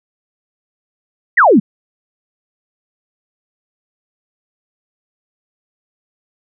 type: exponential sweep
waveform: sine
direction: down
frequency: 2093 to 178.6 Hz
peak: -5 dBFS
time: 1.37-1.6 s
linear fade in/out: 10 ms
effects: none